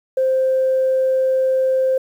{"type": "tone", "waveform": "sine", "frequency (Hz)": 523.3, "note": "C5", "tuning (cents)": 0, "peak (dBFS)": -13, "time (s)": [0.17, 1.98], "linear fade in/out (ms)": 5, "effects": ["tanh soft clip ceiling -9 dBFS", "8-bit"]}